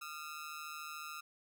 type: ring-modulated tone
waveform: sawtooth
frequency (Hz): 1300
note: E6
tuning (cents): -24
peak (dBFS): -37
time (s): 0.01-1.21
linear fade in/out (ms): 10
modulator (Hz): 76.9
effects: none